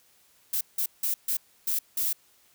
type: noise bursts at uneven times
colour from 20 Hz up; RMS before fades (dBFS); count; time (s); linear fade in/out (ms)
violet; -27; 6; 0.53-0.61 / 0.78-0.86 / 1.03-1.14 / 1.28-1.37 / 1.67-1.79 / 1.97-2.13; 5
effects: white hiss -62 dBFS RMS until 2.54 s